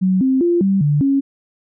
sine tone with pitch steps, 186.9 / 263 / 346.2 / 194.7 / 146.5 / 275 Hz, F#3 / C4 / F4 / G3 / D3 / C#4, +18 / +9 / -15 / -12 / -4 / -14 cents, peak -12 dBFS, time 0.01-1.21 s, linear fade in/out 20 ms, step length 200 ms, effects none

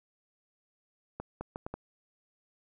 accelerating click train, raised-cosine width 1 ms, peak -23 dBFS, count 5, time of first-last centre 1.2-1.74 s, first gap 210 ms, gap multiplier 0.71, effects none

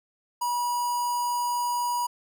square tone with notch filter, 968 Hz, B5, 35 cents flat, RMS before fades -27 dBFS, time 0.41-2.07 s, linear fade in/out 10 ms, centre 2500 Hz, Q 0.86, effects none

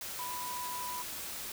sine tone in noise, 987.8 Hz, B5, in tune, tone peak -38 dBFS, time 0.19-1.02 s, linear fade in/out 2 ms, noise white, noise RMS -41 dBFS, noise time 0.01-1.52 s, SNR 0 dB, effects none

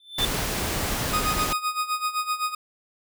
triangle tone with exponential growth, 3534 Hz, A7, 7 cents sharp, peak -17 dBFS, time 0-0.25 s, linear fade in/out 2 ms, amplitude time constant 54 ms
pink noise, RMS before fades -27 dBFS, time 0.18-1.53 s, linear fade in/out 5 ms
40% pulse tone with tremolo, 1244.5 Hz, D#6, in tune, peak -21 dBFS, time 1.13-2.55 s, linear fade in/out 5 ms, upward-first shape sine, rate 7.8 Hz, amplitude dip 80%
effects none

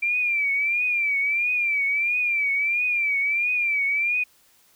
sine tone with vibrato, 2349 Hz, D7, in tune, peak -20 dBFS, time 0.02-4.24 s, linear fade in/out 10 ms, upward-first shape triangle, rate 1.5 Hz, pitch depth 110 cents each way, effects white hiss -59 dBFS RMS until 4.75 s

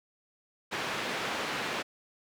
white band-pass noise, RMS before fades -34 dBFS, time 0.71-1.83 s, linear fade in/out 20 ms, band 150 to 2400 Hz, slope 12 dB/octave, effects none

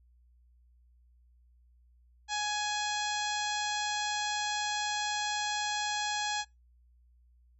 harmonic tone, 836 Hz, G#5, 11 cents sharp, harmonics 1 / 2 / 3 / 4 / 5 / 6 / 7 / 8 / 9, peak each -34 / -37 / -42 / -39 / -40 / -45 / -43 / -45 / -45 dBFS, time 2.28-6.45 s, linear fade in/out 50 ms, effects noise-tail reverb RT60 0.2 s tail -24 dB re dry + added 60 Hz sine -60 dBFS peak until 7.59 s

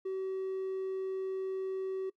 triangle tone, 380.5 Hz, F#4, 48 cents sharp, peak -30 dBFS, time 0.05-2.1 s, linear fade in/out 10 ms, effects noise-tail reverb RT60 0.1 s tail -22 dB re dry + tanh soft clip ceiling -28 dBFS

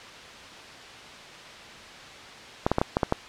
clicks, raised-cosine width 1 ms, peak -7 dBFS, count 7, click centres 2.665 / 2.716 / 2.784 / 2.815 / 2.969 / 3.032 / 3.124 s, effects white hiss -43 dBFS RMS until 3.28 s + low-pass 4000 Hz 12 dB/octave

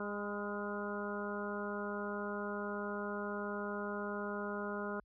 harmonic tone with a mistuned harmonic, 204.6 Hz, G#3, 26 cents flat, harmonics 1 / 2 / 3 / 4 / 5 / 6 / 7, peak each -42 / -42 / -45 / -51 / -47 / -47 / -45 dBFS, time 0-5 s, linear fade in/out 2 ms, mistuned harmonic 6, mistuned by +36 cents, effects added 50 Hz sine -66 dBFS peak until 5.04 s

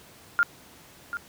sine tone with echo, 1405 Hz, F6, 10 cents sharp, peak -17 dBFS, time 0.39-0.43 s, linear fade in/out 0 ms, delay 740 ms, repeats 1, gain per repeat -11 dB, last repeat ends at 1.17 s, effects pink hiss -51 dBFS RMS until 1.28 s + high-pass 80 Hz 12 dB/octave

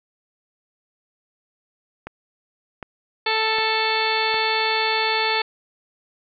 click train, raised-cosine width 0.5 ms, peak -17 dBFS, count 4, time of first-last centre 2.07-4.343 s, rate 1.32 Hz
harmonic tone, 440.7 Hz, A4, 3 cents sharp, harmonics 1 / 2 / 3 / 4 / 5 / 6 / 7 / 8 / 9 / 10, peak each -27 / -24 / -30 / -28 / -27 / -28 / -36 / -28 / -38 / -28 dBFS, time 3.26-5.42 s, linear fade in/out 5 ms
effects none

